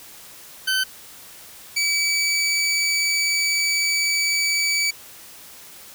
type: tone pair in turn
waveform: 20% pulse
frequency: 1530 / 2292 Hz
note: G6 / D7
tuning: -42 / -43 cents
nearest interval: perfect fifth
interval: 699 cents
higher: second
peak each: -14 dBFS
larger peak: neither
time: 0.67-0.84 / 1.76-4.91 s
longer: second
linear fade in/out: 10 ms
effects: white hiss -43 dBFS RMS until 5.94 s